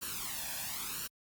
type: noise with flanger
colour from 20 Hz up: white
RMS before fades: -39 dBFS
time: 0.01-1.08 s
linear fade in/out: 20 ms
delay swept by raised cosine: 0.7 to 1.21 ms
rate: 0.99 Hz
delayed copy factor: +0.8
effects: Opus 48 kbps